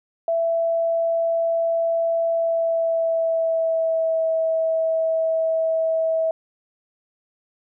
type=tone with pitch glide; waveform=sine; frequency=665 to 647.9 Hz; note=E5 to E5; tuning=+15 to -30 cents; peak=-18 dBFS; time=0.28-6.31 s; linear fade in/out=2 ms; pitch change=-45 cents; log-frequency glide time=2.32-4.26 s; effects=none